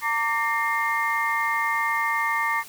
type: tone cluster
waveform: sine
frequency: 914 / 1166 / 1823 / 2118 Hz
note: A#5 / D6 / A#6 / C7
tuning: -34 / -13 / -39 / +21 cents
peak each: -27 dBFS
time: 0.01-2.64 s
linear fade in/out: 50 ms
effects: white hiss -44 dBFS RMS until 2.68 s